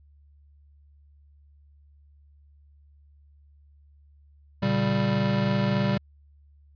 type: chord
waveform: square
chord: G diminished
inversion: first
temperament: just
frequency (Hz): 117.6 / 141.12 / 196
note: Bb2 / Db3 / G3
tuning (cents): +16 / +31 / 0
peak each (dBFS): -29 / -29 / -25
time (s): 4.62-5.98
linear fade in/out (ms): 10
effects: added 72 Hz sine -53 dBFS peak until 6.75 s + resampled to 11025 Hz